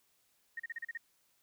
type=tone bursts; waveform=sine; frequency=1858 Hz; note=A#6; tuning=6 cents flat; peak=-37 dBFS; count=7; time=0.57-0.975 s; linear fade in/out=5 ms; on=27 ms; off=36 ms; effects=white hiss -73 dBFS RMS until 1.42 s